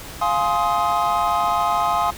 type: chord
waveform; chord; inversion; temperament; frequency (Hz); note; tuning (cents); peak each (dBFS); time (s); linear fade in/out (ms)
triangle; F minor seventh; none; just; 698.5 / 838.1 / 1047.7 / 1257.2; F5 / Ab5 / C6 / Eb6; 0 / +16 / +2 / +18; -21; 0.21-2.11; 10
effects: pink hiss -36 dBFS RMS until 2.17 s